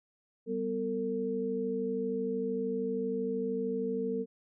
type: tone cluster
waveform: sine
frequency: 194.2 / 247.2 / 452.2 Hz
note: G3 / B3 / A4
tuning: -16 / +2 / +47 cents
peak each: -37 / -36 / -32 dBFS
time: 0.46-4.26 s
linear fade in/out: 50 ms
effects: none